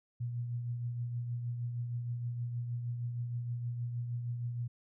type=tone with tremolo; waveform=sine; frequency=120.1 Hz; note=B2; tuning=48 cents flat; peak=-32 dBFS; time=0.2-4.68 s; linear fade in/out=10 ms; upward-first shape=triangle; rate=6.4 Hz; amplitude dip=45%; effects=none